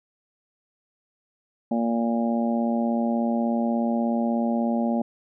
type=harmonic tone; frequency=116.54 Hz; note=A#2; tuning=in tune; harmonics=2 / 3 / 4 / 5 / 6 / 7; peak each=-22 / -34 / -38 / -30 / -34 / -33 dBFS; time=1.71-5.02 s; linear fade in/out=5 ms; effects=none